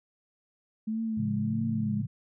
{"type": "tone with vibrato", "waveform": "sine", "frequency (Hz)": 216.3, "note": "A3", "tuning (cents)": -29, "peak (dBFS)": -28, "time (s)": [0.87, 2.02], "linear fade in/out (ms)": 10, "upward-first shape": "triangle", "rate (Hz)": 1.6, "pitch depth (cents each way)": 82}
{"type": "chord", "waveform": "sine", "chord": "A augmented", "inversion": "none", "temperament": "equal", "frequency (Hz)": [110, 138.59, 174.61], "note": ["A2", "C#3", "E#3"], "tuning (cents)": [0, 0, 0], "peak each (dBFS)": [-33, -34, -39], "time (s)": [1.17, 2.07], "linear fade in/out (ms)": 10}
{"effects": []}